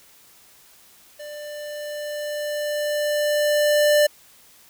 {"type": "tone with level ramp", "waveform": "square", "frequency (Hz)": 593, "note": "D5", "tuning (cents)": 17, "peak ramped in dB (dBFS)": [-35, -14], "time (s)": [1.19, 4.07], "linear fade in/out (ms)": 10, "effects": ["white hiss -52 dBFS RMS until 4.69 s"]}